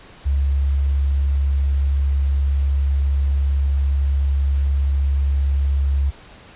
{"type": "tone", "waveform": "sine", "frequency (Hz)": 69.3, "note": "C#2", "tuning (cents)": 0, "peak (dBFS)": -15, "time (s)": [0.25, 6.11], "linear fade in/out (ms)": 20, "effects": ["pink hiss -44 dBFS RMS until 6.55 s", "resampled to 8000 Hz"]}